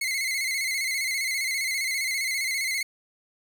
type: tone with vibrato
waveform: sawtooth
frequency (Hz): 2123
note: C7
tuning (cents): +25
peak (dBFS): -22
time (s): 0.01-2.83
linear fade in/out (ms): 5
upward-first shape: square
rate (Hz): 15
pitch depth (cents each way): 53
effects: none